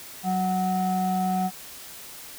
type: ring-modulated tone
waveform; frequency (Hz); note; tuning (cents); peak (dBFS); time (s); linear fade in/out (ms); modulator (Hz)
triangle; 277.2; C#4; 0; -17; 0.23-1.51; 50; 464
effects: white hiss -42 dBFS RMS until 2.38 s